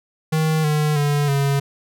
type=tone with pitch steps; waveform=square; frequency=157.4 / 151.25 / 145.34 / 139.66 Hz; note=D#3 / D#3 / D3 / C#3; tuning=+20 / -49 / -18 / +13 cents; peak=-17 dBFS; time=0.32-1.6 s; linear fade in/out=10 ms; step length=320 ms; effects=none